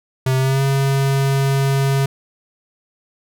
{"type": "tone with pitch glide", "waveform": "square", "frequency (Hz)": [130.81, 136.84], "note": ["C3", "C#3"], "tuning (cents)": [0, -22], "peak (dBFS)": -15, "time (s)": [0.26, 2.06], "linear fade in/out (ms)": 5, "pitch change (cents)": 78, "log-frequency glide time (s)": [0.37, 0.62], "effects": []}